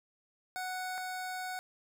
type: tone pair in turn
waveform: 25% pulse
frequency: 740 / 740 Hz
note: F#5 / F#5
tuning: 0 / 0 cents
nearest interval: unison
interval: 0 cents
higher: neither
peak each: -32 / -33 dBFS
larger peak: first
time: 0.56-0.98 / 0.98-1.59 s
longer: second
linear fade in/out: 0 ms
effects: none